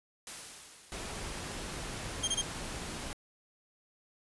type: noise with exponential decay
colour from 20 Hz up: white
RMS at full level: -42 dBFS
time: 0.27-2.11 s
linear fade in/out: 1 ms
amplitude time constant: 400 ms
type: noise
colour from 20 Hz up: pink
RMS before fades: -40 dBFS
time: 0.92-3.13 s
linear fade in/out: 0 ms
type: tone bursts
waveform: 20% pulse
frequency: 3200 Hz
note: G7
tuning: 35 cents sharp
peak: -23 dBFS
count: 3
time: 2.23-2.418 s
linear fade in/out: 10 ms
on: 48 ms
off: 22 ms
effects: resampled to 24000 Hz